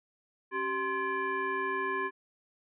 sine tone with frequency modulation, 1046.5 Hz, C6, in tune, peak -29 dBFS, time 0.51-2.11 s, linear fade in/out 50 ms, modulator 660 Hz, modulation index 1.3, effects none

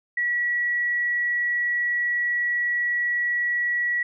sine tone, 1932 Hz, B6, 39 cents flat, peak -21 dBFS, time 0.17-4.03 s, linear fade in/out 5 ms, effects none

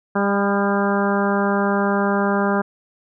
harmonic tone with a mistuned harmonic, 200 Hz, G3, 35 cents sharp, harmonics 1 / 2 / 3 / 4 / 5 / 6 / 7 / 8, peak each -20 / -23 / -25 / -26 / -27 / -28 / -28 / -29 dBFS, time 0.15-2.62 s, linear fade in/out 10 ms, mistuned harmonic 6, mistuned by +21 cents, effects none

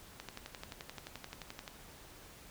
click train, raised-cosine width 0.2 ms, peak -26 dBFS, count 18, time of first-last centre 0.2-1.678 s, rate 11.5 Hz, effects pink hiss -55 dBFS RMS until 2.5 s

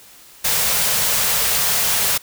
white band-stop noise, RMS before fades -18 dBFS, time 0.44-2.18 s, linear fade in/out 10 ms, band 230 to 410 Hz, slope 96 dB/octave, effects white hiss -45 dBFS RMS until 2.22 s

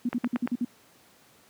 sine tone bursts, 242.4 Hz, B3, 32 cents flat, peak -23 dBFS, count 7, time 0.05-0.648 s, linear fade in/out 5 ms, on 40 ms, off 53 ms
click train, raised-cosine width 0.5 ms, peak -16 dBFS, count 4, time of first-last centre 0.13-0.475 s, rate 8.7 Hz
effects pink hiss -58 dBFS RMS until 1.49 s + high-pass 150 Hz 12 dB/octave

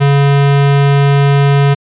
square tone, 140.8 Hz, C#3, 27 cents sharp, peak -7 dBFS, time 0-1.75 s, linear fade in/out 20 ms, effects resampled to 8000 Hz

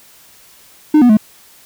triangle tone with pitch steps, 304.2 / 244.4 / 214.3 Hz, D#4 / B3 / A3, -39 / -18 / -45 cents, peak -3 dBFS, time 0.94-1.171 s, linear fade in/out 5 ms, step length 77 ms, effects white hiss -45 dBFS RMS until 1.65 s

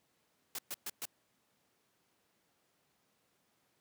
white noise bursts, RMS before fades -40 dBFS, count 4, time 0.55-1.054 s, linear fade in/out 2 ms, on 36 ms, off 120 ms, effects pink hiss -75 dBFS RMS until 3.8 s + high-pass 150 Hz 12 dB/octave

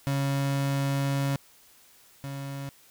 35% pulse tone pair in turn, 138.59 / 138.59 Hz, C#3 / C#3, 0 / 0 cents, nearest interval unison, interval 0 cents, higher neither, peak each -23 / -32 dBFS, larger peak first, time 0.07-1.36 / 2.24-2.69 s, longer first, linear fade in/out 0 ms, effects white hiss -57 dBFS RMS until 2.9 s

